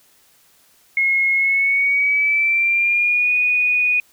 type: tone with pitch glide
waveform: sine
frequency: 2164 to 2471 Hz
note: C#7 to D#7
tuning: -42 to -13 cents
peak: -14 dBFS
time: 0.97-4 s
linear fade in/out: 2 ms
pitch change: +229 cents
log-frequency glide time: 1.34-3.33 s
effects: white hiss -55 dBFS RMS until 4.12 s